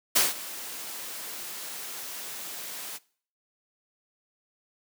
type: noise with ADSR envelope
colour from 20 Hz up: white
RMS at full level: -20 dBFS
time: 0.15-2.99 s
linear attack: 14 ms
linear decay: 170 ms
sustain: -18 dB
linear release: 32 ms
effects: noise-tail reverb RT60 0.5 s tail -22 dB re dry + high-pass 200 Hz 12 dB/octave